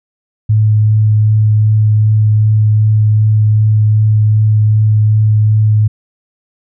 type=tone with vibrato; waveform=sine; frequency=107.4 Hz; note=A2; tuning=41 cents flat; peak=-6 dBFS; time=0.49-5.88 s; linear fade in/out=10 ms; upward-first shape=triangle; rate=2.6 Hz; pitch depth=11 cents each way; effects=none